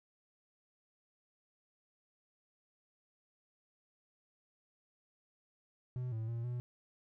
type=tone with pitch steps; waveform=triangle; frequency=125.5 / 111.5 / 116.6 / 122.4 Hz; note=B2 / A2 / A#2 / B2; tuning=+28 / +23 / +1 / -15 cents; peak=-34 dBFS; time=5.96-6.6 s; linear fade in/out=0 ms; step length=160 ms; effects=none